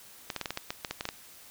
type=clicks; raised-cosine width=0.2 ms; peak=-15 dBFS; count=12; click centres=0.302 / 0.363 / 0.413 / 0.458 / 0.506 / 0.574 / 0.705 / 0.848 / 0.91 / 1.009 / 1.054 / 1.089 s; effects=white hiss -52 dBFS RMS until 1.5 s

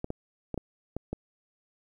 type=clicks; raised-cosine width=2 ms; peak=-19 dBFS; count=6; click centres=0.044 / 0.104 / 0.543 / 0.577 / 0.966 / 1.13 s; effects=10-bit

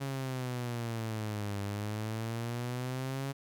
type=exponential two-way sweep; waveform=sawtooth; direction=down then up; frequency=138.59 to 100 to 138.59 Hz; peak=-30 dBFS; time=0-3.33 s; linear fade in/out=20 ms; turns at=1.6 s; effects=none

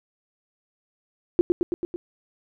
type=tone with echo; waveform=sine; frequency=349.2 Hz; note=F4; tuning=in tune; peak=-12 dBFS; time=1.39-1.41 s; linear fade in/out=0 ms; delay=110 ms; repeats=5; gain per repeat=-3 dB; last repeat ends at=1.96 s; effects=none

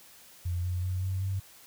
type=tone with pitch steps; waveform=sine; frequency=87.7 / 89.8 / 91.95 / 94.16 / 96.41 Hz; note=F2 / F2 / F#2 / F#2 / G2; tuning=+8 / +49 / -10 / +31 / -28 cents; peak=-28 dBFS; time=0.45-1.4 s; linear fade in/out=10 ms; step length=190 ms; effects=white hiss -54 dBFS RMS until 1.66 s

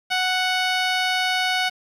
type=tone with low-pass filter; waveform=10% pulse; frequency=740 Hz; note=F#5; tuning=in tune; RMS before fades=-22 dBFS; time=0.1-1.7 s; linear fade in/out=20 ms; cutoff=7800 Hz; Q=0.54; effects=8-bit

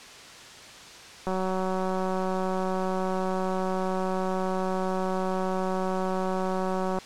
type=click train; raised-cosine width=1 ms; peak=-16 dBFS; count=1070; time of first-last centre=1.27-6.987 s; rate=187 Hz; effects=white hiss -45 dBFS RMS until 7.05 s + low-pass 6000 Hz 12 dB/octave

